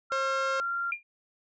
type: tone with pitch glide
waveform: sine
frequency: 1371 to 1385.3 Hz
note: F6 to F6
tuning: -32 to -14 cents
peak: -28 dBFS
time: 0.1-0.92 s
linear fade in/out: 20 ms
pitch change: +18 cents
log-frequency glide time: 0.28-0.81 s
type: tone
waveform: sawtooth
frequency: 535 Hz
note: C5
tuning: 38 cents sharp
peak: -26 dBFS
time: 0.12-0.6 s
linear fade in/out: 0 ms
type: tone with exponential decay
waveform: sine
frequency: 2400 Hz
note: D7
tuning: 37 cents sharp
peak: -24 dBFS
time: 0.92-1.03 s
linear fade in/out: 2 ms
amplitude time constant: 23 ms
effects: resampled to 16000 Hz